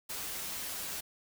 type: noise with comb filter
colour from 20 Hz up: white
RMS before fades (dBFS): -39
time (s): 0.09-1.01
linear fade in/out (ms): 10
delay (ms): 8.5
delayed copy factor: -0.5
effects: none